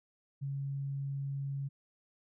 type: tone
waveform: sine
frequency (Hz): 138.59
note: C#3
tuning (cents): 0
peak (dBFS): -34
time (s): 0.41-1.69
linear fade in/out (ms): 20
effects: none